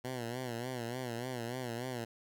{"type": "tone with vibrato", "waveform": "10% pulse", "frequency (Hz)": 122.4, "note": "B2", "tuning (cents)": -15, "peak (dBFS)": -29, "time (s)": [0.04, 2.05], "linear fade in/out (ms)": 10, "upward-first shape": "sine", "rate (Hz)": 3.4, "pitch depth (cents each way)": 100, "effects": []}